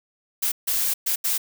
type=noise bursts at uneven times; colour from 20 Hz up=blue; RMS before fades=-23 dBFS; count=4; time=0.42-0.52 / 0.67-0.94 / 1.06-1.16 / 1.24-1.38 s; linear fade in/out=10 ms; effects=none